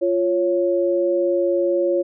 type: tone pair together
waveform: sine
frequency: 348.4 / 553 Hz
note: F4 / C#5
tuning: -4 / -4 cents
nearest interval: minor sixth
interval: 800 cents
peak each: -19 dBFS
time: 0.01-2.03 s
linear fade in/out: 20 ms
effects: none